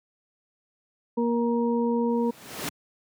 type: harmonic tone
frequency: 235.5 Hz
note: A#3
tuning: 18 cents sharp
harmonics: 1 / 2 / 4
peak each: -23 / -26 / -32 dBFS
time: 1.17-2.31 s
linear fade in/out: 10 ms
type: noise with exponential growth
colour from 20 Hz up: pink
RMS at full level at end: -28 dBFS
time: 2.09-2.69 s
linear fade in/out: 2 ms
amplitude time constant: 130 ms
effects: high-pass 150 Hz 12 dB/octave